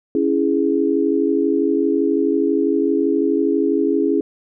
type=chord; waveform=sine; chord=C# minor; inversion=none; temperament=equal; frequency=277.2 / 329.6 / 415.3 Hz; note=C#4 / E4 / G#4; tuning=0 / 0 / 0 cents; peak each=-19 dBFS; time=0.15-4.21 s; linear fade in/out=2 ms; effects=none